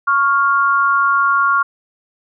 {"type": "tone pair together", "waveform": "sine", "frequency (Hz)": [1108.7, 1400.1], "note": ["C#6", "F6"], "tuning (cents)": [0, 4], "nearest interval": "major third", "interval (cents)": 404, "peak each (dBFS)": -14, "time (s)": [0.07, 1.63], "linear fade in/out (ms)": 10, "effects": []}